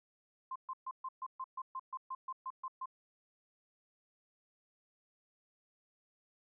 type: tone bursts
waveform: sine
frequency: 1046.5 Hz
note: C6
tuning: in tune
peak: -38 dBFS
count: 14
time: 0.51-2.858 s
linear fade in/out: 5 ms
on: 47 ms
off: 130 ms
effects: none